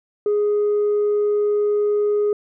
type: tone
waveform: sine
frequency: 415.3 Hz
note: G#4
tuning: in tune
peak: -14 dBFS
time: 0.26-2.33 s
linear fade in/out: 2 ms
effects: tanh soft clip ceiling -14 dBFS